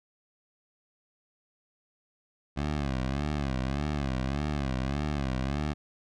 15% pulse tone with vibrato, 69.3 Hz, C#2, in tune, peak -22 dBFS, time 2.56-5.74 s, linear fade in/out 20 ms, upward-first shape sine, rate 1.7 Hz, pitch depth 140 cents each way, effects low-pass 5000 Hz 12 dB/octave

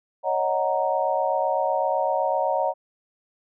sine chord, D# minor seventh, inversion third, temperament equal, 554.4 / 622.3 / 740 / 932.3 Hz, C#5 / D#5 / F#5 / A#5, 0 / 0 / 0 / 0 cents, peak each -26 dBFS, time 0.23-2.74 s, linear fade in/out 50 ms, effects none

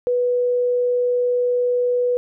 sine tone, 491.4 Hz, B4, 9 cents flat, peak -16 dBFS, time 0.07-2.17 s, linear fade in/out 0 ms, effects none

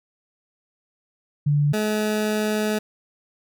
sine / 20% pulse tone pair in turn, 146 / 213.3 Hz, D3 / G#3, -10 / +46 cents, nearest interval perfect fifth, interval 656 cents, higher second, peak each -16 dBFS, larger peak neither, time 1.46-1.73 / 1.73-2.79 s, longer second, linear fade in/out 10 ms, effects none

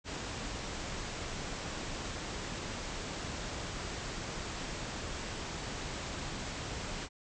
pink low-pass noise, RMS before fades -40 dBFS, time 0.04-7.09 s, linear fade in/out 50 ms, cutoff 7900 Hz, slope 96 dB/octave, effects none

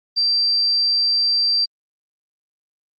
sine tone, 4699 Hz, D8, in tune, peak -15 dBFS, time 0.16-1.66 s, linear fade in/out 20 ms, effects Opus 24 kbps

